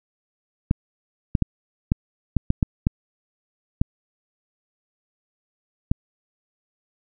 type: clicks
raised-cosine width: 5 ms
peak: -5 dBFS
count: 10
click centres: 0.711 / 1.352 / 1.423 / 1.919 / 2.367 / 2.504 / 2.628 / 2.869 / 3.815 / 5.915 s
effects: none